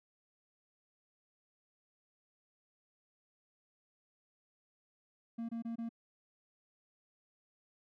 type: tone bursts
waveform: triangle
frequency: 230.5 Hz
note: A#3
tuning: 19 cents flat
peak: -35 dBFS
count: 4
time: 5.38-5.892 s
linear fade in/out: 10 ms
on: 110 ms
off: 24 ms
effects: none